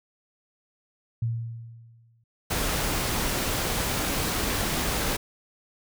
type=tone with exponential decay; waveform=sine; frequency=115.4 Hz; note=A#2; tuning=17 cents flat; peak=-22 dBFS; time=1.22-2.24 s; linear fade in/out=5 ms; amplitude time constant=220 ms
type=noise; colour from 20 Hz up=pink; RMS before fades=-27 dBFS; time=2.5-5.17 s; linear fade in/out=10 ms
effects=none